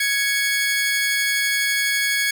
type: tone pair together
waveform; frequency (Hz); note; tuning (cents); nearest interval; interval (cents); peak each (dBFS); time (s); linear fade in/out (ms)
sawtooth; 1668 / 2220; G#6 / C#7; +7 / +2; perfect fourth; 495; -18; 0-2.31; 5
effects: none